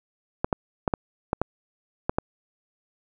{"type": "clicks", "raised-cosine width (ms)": 1, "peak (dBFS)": -8, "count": 8, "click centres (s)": [0.445, 0.528, 0.878, 0.938, 1.331, 1.416, 2.095, 2.185], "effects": []}